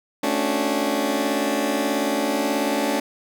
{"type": "chord", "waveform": "20% pulse", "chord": "D major seventh", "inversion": "second", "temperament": "just", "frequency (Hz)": [220.2, 275.3, 293.7, 367.1], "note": ["A3", "C#4", "D4", "F#4"], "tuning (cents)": [2, -12, 0, -14], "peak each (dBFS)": [-22, -20, -20, -25], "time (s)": [0.23, 3], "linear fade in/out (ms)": 5, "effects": []}